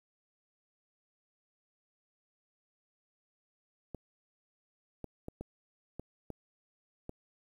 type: clicks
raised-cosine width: 2 ms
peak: -27 dBFS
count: 7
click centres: 3.947 / 5.043 / 5.284 / 5.41 / 5.996 / 6.303 / 7.094 s
effects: 10-bit